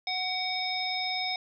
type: harmonic tone with a mistuned harmonic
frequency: 739 Hz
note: F#5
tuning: 2 cents flat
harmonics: 1 / 3 / 5 / 7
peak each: -34 / -34 / -34 / -34 dBFS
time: 0.07-1.36 s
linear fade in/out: 2 ms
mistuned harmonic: 3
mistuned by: +32 cents
effects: none